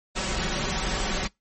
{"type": "noise with comb filter", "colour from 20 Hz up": "pink", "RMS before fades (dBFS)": -27, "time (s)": [0.15, 1.28], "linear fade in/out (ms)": 20, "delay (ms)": 5.3, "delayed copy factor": 0.6, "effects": ["noise-tail reverb RT60 0.2 s tail -25 dB re dry", "MP3 32 kbps"]}